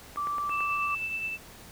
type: click train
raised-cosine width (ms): 0.5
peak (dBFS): -25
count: 5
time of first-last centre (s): 0.16-0.606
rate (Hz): 8.97
type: tone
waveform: sine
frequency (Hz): 1167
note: D6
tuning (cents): -11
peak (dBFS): -28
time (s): 0.17-0.95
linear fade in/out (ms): 5
type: tone with tremolo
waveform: sine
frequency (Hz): 2648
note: E7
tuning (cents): +7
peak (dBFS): -28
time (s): 0.49-1.38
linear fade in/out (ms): 50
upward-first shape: triangle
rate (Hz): 9.5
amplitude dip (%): 45
effects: pink hiss -49 dBFS RMS until 1.71 s